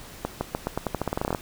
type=accelerating click train; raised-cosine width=1 ms; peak=-11 dBFS; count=17; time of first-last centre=0.25-1.348 s; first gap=160 ms; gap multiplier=0.87; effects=pink hiss -44 dBFS RMS until 1.41 s